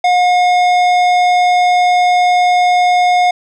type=tone with tanh clipping; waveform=triangle; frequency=719 Hz; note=F#5; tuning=50 cents flat; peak=-10 dBFS; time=0.04-3.31 s; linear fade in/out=5 ms; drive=18 dB; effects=none